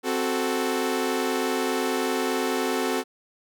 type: chord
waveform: sawtooth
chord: F# diminished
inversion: second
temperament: equal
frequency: 261.6 / 370 / 440 Hz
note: C4 / F#4 / A4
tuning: 0 / 0 / 0 cents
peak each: -24 dBFS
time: 0.03-3.04 s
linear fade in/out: 50 ms
effects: none